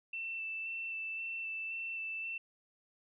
sine tone with vibrato, 2668 Hz, E7, 20 cents sharp, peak -37 dBFS, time 0.13-2.38 s, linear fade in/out 5 ms, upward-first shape square, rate 1.9 Hz, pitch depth 11 cents each way, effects none

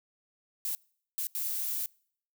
violet noise bursts at uneven times, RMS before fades -33 dBFS, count 3, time 0.65-0.75 / 1.18-1.27 / 1.35-1.86 s, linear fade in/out 0 ms, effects noise-tail reverb RT60 0.6 s tail -26 dB re dry

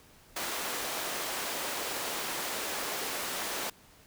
pink high-pass noise, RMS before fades -35 dBFS, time 0.36-3.7 s, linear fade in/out 5 ms, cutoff 410 Hz, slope 12 dB/octave, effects pink hiss -58 dBFS RMS until 4.06 s

